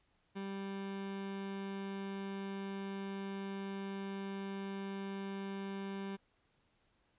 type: tone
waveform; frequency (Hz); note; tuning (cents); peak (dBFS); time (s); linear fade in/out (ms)
30% pulse; 196; G3; 0; -37; 0.35-6.17; 20
effects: pink hiss -75 dBFS RMS until 7.18 s + resampled to 8000 Hz